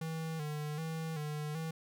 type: tone with vibrato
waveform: square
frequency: 155.56 Hz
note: D#3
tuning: in tune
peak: -37 dBFS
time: 0.01-1.71 s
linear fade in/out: 5 ms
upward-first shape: square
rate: 1.3 Hz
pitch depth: 62 cents each way
effects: none